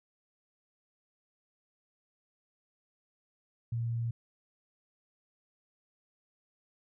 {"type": "tone", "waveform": "sine", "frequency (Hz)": 116.54, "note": "A#2", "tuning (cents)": 0, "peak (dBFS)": -30, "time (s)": [3.72, 4.11], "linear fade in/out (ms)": 5, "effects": []}